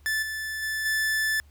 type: tone with level steps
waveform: 45% pulse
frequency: 1750 Hz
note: A6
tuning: 10 cents flat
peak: -24 / -30 / -27 / -23 dBFS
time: 0.06-1.4 s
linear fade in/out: 0 ms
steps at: 0.22 / 0.62 / 0.85 s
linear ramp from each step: 10 ms
effects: added 72 Hz sine -51 dBFS peak until 1.5 s + pink hiss -64 dBFS RMS until 1.5 s